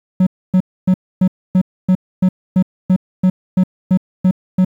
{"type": "tone bursts", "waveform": "triangle", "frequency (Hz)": 185, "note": "F#3", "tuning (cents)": 0, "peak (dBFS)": -6, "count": 14, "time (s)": [0.2, 4.648], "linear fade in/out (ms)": 5, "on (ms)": 67, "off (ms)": 270, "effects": ["8-bit"]}